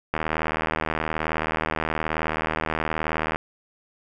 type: click train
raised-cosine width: 0.5 ms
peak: -9 dBFS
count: 255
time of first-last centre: 0.14-3.359 s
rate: 78.9 Hz
effects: none